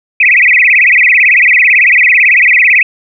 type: tone with vibrato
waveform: sine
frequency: 2245 Hz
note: C#7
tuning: 21 cents sharp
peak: -3 dBFS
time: 0.2-2.83 s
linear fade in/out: 5 ms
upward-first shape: sine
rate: 18 Hz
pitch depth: 260 cents each way
effects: none